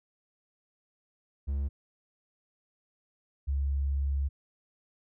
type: tone pair in turn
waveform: triangle / sine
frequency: 69.7 / 69.42 Hz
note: C#2 / C#2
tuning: +10 / +3 cents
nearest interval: unison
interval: 7 cents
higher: first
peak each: -26 dBFS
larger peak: neither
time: 1.47-1.69 / 3.47-4.29 s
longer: second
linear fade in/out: 20 ms
effects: none